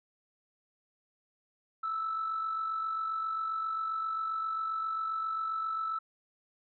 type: tone with amplitude modulation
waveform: sine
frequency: 1314 Hz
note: E6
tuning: 6 cents flat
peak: -28 dBFS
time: 1.83-5.99 s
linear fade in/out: 10 ms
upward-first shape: sine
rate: 47.5 Hz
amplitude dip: 45%
effects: tanh soft clip ceiling -26 dBFS